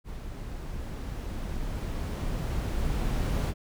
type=noise with level ramp; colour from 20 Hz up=brown; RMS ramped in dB=-39 to -26 dBFS; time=0.04-3.54 s; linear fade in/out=50 ms; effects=none